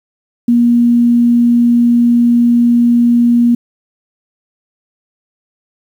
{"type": "tone", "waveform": "sine", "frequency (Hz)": 238.1, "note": "A#3", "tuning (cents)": 37, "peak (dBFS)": -6, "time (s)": [0.48, 3.55], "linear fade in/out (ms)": 5, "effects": ["7-bit"]}